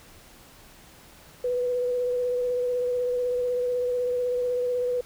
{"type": "tone with vibrato", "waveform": "sine", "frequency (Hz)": 493.9, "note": "B4", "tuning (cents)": 0, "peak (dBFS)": -23, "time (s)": [1.44, 5.01], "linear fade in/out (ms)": 5, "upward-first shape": "sine", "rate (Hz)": 16, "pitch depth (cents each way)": 19, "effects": ["pink hiss -51 dBFS RMS until 5.05 s"]}